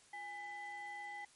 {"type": "ring-modulated tone", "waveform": "triangle", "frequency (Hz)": 587.3, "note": "D5", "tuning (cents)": 0, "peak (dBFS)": -39, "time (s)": [0.13, 1.25], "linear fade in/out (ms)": 5, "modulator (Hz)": 1410, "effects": ["white hiss -65 dBFS RMS until 1.35 s", "MP3 48 kbps"]}